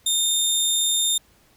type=tone; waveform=20% pulse; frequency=3638 Hz; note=A#7; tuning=43 cents flat; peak=-13 dBFS; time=0.06-1.18 s; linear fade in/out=5 ms; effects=pink hiss -58 dBFS RMS until 1.56 s